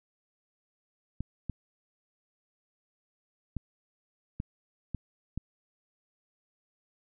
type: clicks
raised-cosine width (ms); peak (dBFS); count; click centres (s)
5; -21; 6; 1.206 / 1.497 / 3.567 / 4.401 / 4.947 / 5.376
effects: none